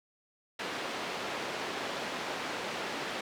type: band-pass noise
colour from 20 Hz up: pink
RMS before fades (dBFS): -37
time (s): 0.59-3.21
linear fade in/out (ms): 5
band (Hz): 320 to 3900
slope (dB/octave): 12
effects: none